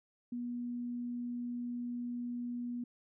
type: tone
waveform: sine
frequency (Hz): 242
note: B3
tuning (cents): -35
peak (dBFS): -36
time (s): 0.32-2.84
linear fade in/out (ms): 5
effects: none